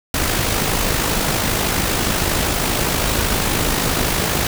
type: noise with amplitude modulation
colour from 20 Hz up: pink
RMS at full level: -17 dBFS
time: 0.14-4.47 s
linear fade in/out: 2 ms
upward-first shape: sine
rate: 52.5 Hz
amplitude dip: 40%
effects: none